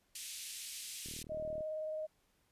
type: band-pass noise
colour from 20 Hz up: white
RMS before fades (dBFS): -46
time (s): 0.15-1.23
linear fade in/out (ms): 5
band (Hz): 2400 to 11000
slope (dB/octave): 24
type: click train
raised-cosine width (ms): 3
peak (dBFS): -38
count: 22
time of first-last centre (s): 1.06-1.607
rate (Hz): 38.4
type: tone with vibrato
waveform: sine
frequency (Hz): 622.3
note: D#5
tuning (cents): 0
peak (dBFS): -37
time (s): 1.29-2.07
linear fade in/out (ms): 20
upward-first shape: sine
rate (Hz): 19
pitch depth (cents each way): 15
effects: pink hiss -75 dBFS RMS until 2.51 s + resampled to 32000 Hz